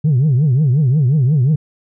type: tone with vibrato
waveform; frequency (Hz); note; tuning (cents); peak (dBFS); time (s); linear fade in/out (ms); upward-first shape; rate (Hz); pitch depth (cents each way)
sine; 138.59; C#3; 0; -8; 0.04-1.56; 10; triangle; 5.6; 290
effects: tanh soft clip ceiling -8 dBFS